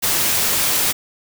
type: noise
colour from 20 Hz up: white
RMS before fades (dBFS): -18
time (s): 0.02-0.93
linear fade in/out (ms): 20
effects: none